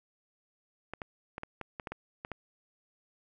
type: clicks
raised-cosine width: 0.5 ms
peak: -23 dBFS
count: 10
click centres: 0.936 / 1.018 / 1.381 / 1.434 / 1.613 / 1.798 / 1.872 / 1.92 / 2.249 / 2.317 s
effects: none